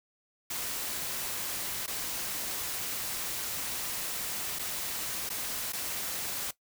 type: noise with dropouts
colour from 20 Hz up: white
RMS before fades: -35 dBFS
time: 0.5-6.51 s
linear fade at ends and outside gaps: 5 ms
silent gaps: 1.863-1.877 / 4.588-4.592 / 5.292-5.3 / 5.723-5.732 s
effects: noise-tail reverb RT60 0.1 s tail -17 dB re dry